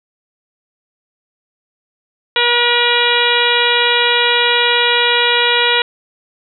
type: harmonic tone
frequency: 479.7 Hz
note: A#4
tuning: 50 cents sharp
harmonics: 1 / 2 / 3 / 4 / 5 / 6 / 7 / 8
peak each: -19 / -19 / -19 / -19 / -19 / -19 / -19 / -19 dBFS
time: 2.36-5.82 s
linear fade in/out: 2 ms
effects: none